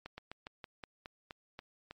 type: slowing click train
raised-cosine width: 0.3 ms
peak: -28 dBFS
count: 10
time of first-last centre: 0.06-1.91 s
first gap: 120 ms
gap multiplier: 1.13
effects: MP3 48 kbps